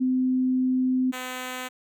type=tone pair in turn; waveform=sine / 5% pulse; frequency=256.6 / 254.2 Hz; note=C4 / C4; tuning=-34 / -50 cents; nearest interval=unison; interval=16 cents; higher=first; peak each=-20 dBFS; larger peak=neither; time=0-1.12 / 1.12-1.69 s; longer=first; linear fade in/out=20 ms; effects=none